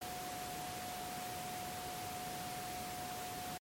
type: tone in noise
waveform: sine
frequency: 728 Hz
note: F#5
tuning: 28 cents flat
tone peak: -44 dBFS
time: 0.01-3.58 s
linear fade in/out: 10 ms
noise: pink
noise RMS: -45 dBFS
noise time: 0.01-3.58 s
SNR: -2 dB
effects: high-pass 100 Hz 12 dB/octave + MP3 64 kbps